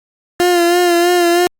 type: tone with vibrato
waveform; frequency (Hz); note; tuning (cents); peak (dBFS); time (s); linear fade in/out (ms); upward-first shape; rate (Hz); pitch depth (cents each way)
30% pulse; 349.2; F4; 0; -7; 0.4-1.47; 0; sine; 3.1; 37
effects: Opus 48 kbps